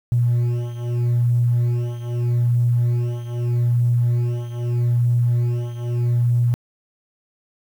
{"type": "beating tone pair", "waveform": "triangle", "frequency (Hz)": [119.9, 120.7], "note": ["A#2", "B2"], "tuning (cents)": [49, -39], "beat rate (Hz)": 0.8, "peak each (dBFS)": [-15, -18], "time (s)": [0.12, 6.54], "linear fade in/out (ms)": 0, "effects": ["tanh soft clip ceiling -12 dBFS", "8-bit"]}